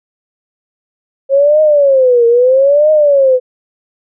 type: tone with vibrato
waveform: sine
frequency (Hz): 537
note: C5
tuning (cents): +45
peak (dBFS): -5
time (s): 1.29-3.4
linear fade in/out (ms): 50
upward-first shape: triangle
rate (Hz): 0.77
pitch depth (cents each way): 260
effects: none